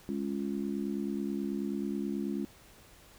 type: harmonic tone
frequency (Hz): 69.3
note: C#2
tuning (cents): 0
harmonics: 3 / 4 / 5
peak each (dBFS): -34 / -36 / -38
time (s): 0.09-2.45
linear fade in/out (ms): 0
effects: pink hiss -57 dBFS RMS until 3.18 s